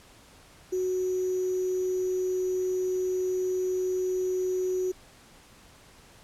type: tone with sample-and-hold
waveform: sine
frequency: 369.2 Hz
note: F#4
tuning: 4 cents flat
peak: -25 dBFS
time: 0.72-4.92 s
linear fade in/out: 10 ms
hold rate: 6300 Hz
effects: pink hiss -54 dBFS RMS until 6.23 s + low-pass 11000 Hz 12 dB/octave